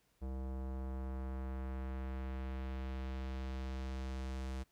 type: tone with low-pass filter sweep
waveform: square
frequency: 65.41 Hz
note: C2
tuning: in tune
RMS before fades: -41 dBFS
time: 0.21-4.64 s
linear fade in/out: 20 ms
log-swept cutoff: 700 to 8900 Hz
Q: 0.84
effects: pink hiss -75 dBFS RMS until 4.71 s